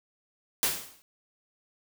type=noise with exponential decay; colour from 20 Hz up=white; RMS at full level=-23 dBFS; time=0.63-1.02 s; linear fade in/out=0 ms; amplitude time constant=83 ms; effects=none